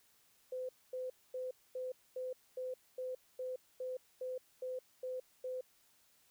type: tone bursts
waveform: sine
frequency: 510 Hz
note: C5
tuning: 44 cents flat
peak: -38 dBFS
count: 13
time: 0.52-5.61 s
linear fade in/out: 5 ms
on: 170 ms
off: 240 ms
effects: white hiss -70 dBFS RMS until 6.3 s